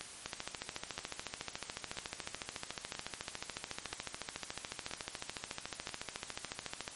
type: two click trains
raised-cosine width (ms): 0.2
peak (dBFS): -20 / -23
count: 93 / 7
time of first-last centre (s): 0.26-6.879 / 0.01-5.892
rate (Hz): 13.9 / 1.02
effects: white hiss -49 dBFS RMS until 6.95 s + MP3 48 kbps